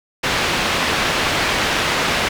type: low-pass noise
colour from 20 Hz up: white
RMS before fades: -19 dBFS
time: 0.23-2.29 s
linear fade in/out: 10 ms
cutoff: 2900 Hz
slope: 12 dB/octave
effects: none